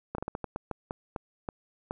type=slowing click train; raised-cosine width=1 ms; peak=-19 dBFS; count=12; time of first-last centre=0.15-1.909 s; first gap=33 ms; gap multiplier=1.29; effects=none